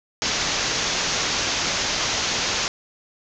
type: low-pass noise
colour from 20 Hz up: white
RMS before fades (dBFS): -24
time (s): 0.22-2.68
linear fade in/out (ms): 0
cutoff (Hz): 6800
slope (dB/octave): 96
effects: none